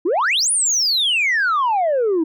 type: exponential two-way sweep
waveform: sine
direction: up then down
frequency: 307.5 to 9956 to 307.5 Hz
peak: -13 dBFS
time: 0.05-2.24 s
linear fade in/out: 10 ms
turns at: 0.51 s
effects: tanh soft clip ceiling -13 dBFS